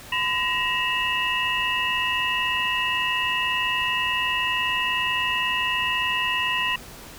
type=tone cluster; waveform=sine; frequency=1014 / 1892 / 2652 / 2858 Hz; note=B5 / A#6 / E7 / F7; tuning=+45 / +25 / +10 / +39 cents; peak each=-27 dBFS; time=0.12-6.76 s; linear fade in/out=5 ms; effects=pink hiss -42 dBFS RMS until 7.18 s